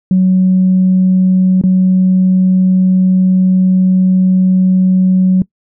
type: tone with dropouts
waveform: sine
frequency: 185.8 Hz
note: F#3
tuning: 7 cents sharp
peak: -5 dBFS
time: 0.11-5.42 s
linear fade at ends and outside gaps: 2 ms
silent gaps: 1.614-1.637 s
effects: noise-tail reverb RT60 0.1 s tail -23 dB re dry + tanh soft clip ceiling -2 dBFS